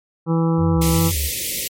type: harmonic tone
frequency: 164.81 Hz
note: E3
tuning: in tune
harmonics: 1 / 2 / 3 / 5 / 6 / 7 / 8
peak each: -16 / -22 / -25 / -31 / -32 / -33 / -35 dBFS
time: 0.26-1.12 s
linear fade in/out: 50 ms
type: tone with vibrato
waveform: sine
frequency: 80.5 Hz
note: E2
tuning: 41 cents flat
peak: -20 dBFS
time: 0.57-1.31 s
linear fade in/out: 50 ms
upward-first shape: square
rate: 2.6 Hz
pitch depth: 190 cents each way
type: band-stop noise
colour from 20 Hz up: white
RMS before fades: -24 dBFS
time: 0.81-1.68 s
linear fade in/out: 10 ms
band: 570 to 1900 Hz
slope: 96 dB/octave
effects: MP3 64 kbps